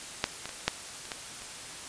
clicks, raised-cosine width 0.2 ms, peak -7 / -18 / -22 / -6 / -27 / -16 / -25 dBFS, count 7, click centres 0.241 / 0.456 / 0.492 / 0.68 / 1.054 / 1.118 / 1.42 s, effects white hiss -42 dBFS RMS until 1.88 s + resampled to 22050 Hz

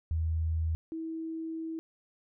sine tone pair in turn, 80.7 / 323.8 Hz, E2 / E4, -36 / -31 cents, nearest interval 2 octaves, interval 2405 cents, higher second, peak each -27 / -34 dBFS, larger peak first, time 0.11-0.75 / 0.92-1.79 s, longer second, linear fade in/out 0 ms, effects none

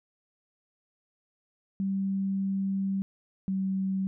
sine tone pair in turn, 194.3 / 191.51 Hz, G3 / G3, -15 / -40 cents, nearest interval unison, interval 25 cents, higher first, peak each -26 dBFS, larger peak neither, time 1.8-3.02 / 3.48-4.07 s, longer first, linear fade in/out 0 ms, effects none

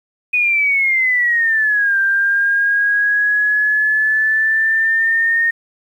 sine exponential two-way sweep, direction down then up, 2489 to 1580 to 1846 Hz, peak -12 dBFS, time 0.33-5.51 s, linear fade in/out 10 ms, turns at 1.98 s, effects 8-bit

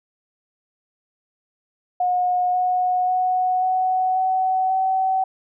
sine tone with pitch steps, 723 / 730.1 / 737.3 / 744.6 / 752 / 759.4 Hz, F#5 / F#5 / F#5 / F#5 / F#5 / F#5, -40 / -23 / -6 / +11 / +28 / +45 cents, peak -17 dBFS, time 2-5.24 s, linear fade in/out 5 ms, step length 540 ms, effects none

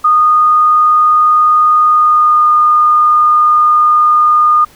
sine tone with pitch glide, 1231 to 1220.4 Hz, D#6 to D#6, -19 to -34 cents, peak -5 dBFS, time 0.04-4.65 s, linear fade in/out 10 ms, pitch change -15 cents, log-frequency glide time 1.88-2.48 s, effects pink hiss -43 dBFS RMS until 4.75 s

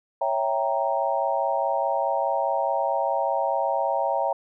sine chord, C# diminished seventh, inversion none, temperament equal, 554.4 / 659.3 / 784 / 932.3 Hz, C#5 / E5 / G5 / Bb5, 0 / 0 / 0 / 0 cents, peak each -27 dBFS, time 0.21-4.33 s, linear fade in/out 5 ms, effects none

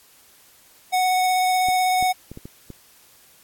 square tone with vibrato, 739 Hz, F#5, 2 cents flat, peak -18 dBFS, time 0.92-2.13 s, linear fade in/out 20 ms, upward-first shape sine, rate 16 Hz, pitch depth 10 cents each way
clicks, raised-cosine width 3 ms, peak -23 dBFS, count 6, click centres 1.686 / 2.026 / 2.316 / 2.374 / 2.455 / 2.703 s
effects white hiss -53 dBFS RMS until 3.43 s + AAC 64 kbps

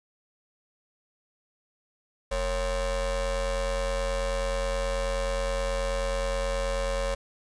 45% pulse ring-modulated tone, 252.3 Hz, B3, 37 cents sharp, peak -23 dBFS, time 2.31-7.15 s, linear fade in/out 10 ms, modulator 297 Hz, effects resampled to 22050 Hz + 9-bit

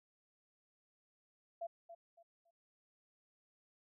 sine tone with echo, 677 Hz, E5, 46 cents sharp, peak -39 dBFS, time 1.61-1.67 s, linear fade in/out 10 ms, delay 280 ms, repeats 3, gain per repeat -11 dB, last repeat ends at 2.51 s, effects none

